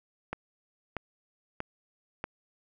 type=click train; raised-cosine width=0.5 ms; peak=-18 dBFS; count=4; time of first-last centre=0.33-2.241 s; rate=1.57 Hz; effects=none